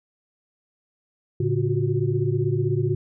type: tone cluster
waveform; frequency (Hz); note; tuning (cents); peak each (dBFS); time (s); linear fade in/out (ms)
sine; 112 / 141.1 / 357.8 / 373.6; A2 / C#3 / F4 / F#4; +31 / +31 / +42 / +17; -24 / -24 / -27 / -28; 1.4-2.95; 5
effects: none